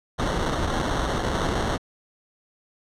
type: noise with sample-and-hold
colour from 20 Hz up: pink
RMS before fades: -25 dBFS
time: 0.18-1.78 s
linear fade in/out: 20 ms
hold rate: 2450 Hz
effects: low-pass 7000 Hz 12 dB/octave